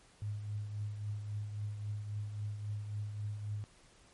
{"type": "tone with tremolo", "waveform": "sine", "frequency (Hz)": 104.3, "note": "G#2", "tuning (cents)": 8, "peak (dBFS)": -34, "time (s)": [0.22, 3.64], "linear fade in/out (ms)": 0, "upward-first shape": "triangle", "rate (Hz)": 3.7, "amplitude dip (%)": 55, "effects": ["pink hiss -63 dBFS RMS until 4.13 s", "MP3 48 kbps"]}